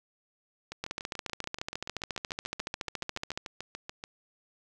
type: two click trains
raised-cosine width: 0.2 ms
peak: -21 / -16 dBFS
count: 24 / 37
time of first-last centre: 0.72-4.039 / 0.84-3.375 s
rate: 6.93 / 14.2 Hz
effects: none